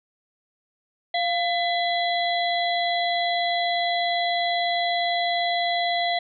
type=harmonic tone with a mistuned harmonic; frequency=669 Hz; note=E5; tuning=25 cents sharp; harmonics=1 / 3 / 5 / 6; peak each=-23 / -28 / -30 / -31 dBFS; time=1.14-6.19 s; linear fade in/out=5 ms; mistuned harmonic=1; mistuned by=+69 cents; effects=none